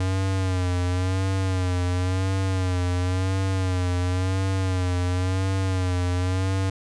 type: tone with vibrato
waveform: square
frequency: 92.5 Hz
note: F#2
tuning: in tune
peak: -22 dBFS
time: 0-6.7 s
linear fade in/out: 5 ms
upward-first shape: sine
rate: 0.95 Hz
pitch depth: 60 cents each way
effects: resampled to 22050 Hz